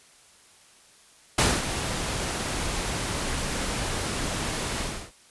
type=noise with ADSR envelope; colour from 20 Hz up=pink; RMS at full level=-19 dBFS; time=1.38-5.12 s; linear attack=6 ms; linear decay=230 ms; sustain=-10 dB; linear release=320 ms; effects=white hiss -55 dBFS RMS until 5.3 s + resampled to 24000 Hz